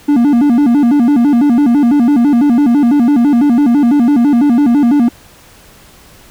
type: tone with vibrato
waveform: triangle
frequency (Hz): 262.3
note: C4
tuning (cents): +4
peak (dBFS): -4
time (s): 0.08-5.09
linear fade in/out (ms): 10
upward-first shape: square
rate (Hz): 6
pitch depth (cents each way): 180
effects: pink hiss -41 dBFS RMS until 6.3 s